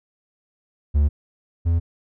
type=tone pair in turn; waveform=triangle; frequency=73 / 84.01 Hz; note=D2 / E2; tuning=-10 / +33 cents; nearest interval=major second; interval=243 cents; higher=second; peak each=-12 / -14 dBFS; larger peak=first; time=0.94-1.09 / 1.65-1.8 s; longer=neither; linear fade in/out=20 ms; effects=none